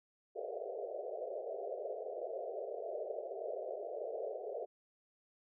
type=band-pass noise; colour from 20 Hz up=white; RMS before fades=-42 dBFS; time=0.35-4.66 s; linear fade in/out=20 ms; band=390 to 690 Hz; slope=96 dB/octave; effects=none